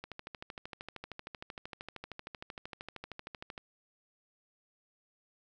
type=click train; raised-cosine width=0.3 ms; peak=-26 dBFS; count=47; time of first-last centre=0.04-3.578 s; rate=13 Hz; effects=none